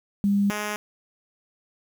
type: tone pair in turn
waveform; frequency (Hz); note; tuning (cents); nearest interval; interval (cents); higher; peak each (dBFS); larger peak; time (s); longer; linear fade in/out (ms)
sine / 5% pulse; 201 / 209.4; G3 / G#3; +44 / +15; minor second; 71; second; -18 / -16; second; 0.24-0.5 / 0.5-0.76; neither; 0
effects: 8-bit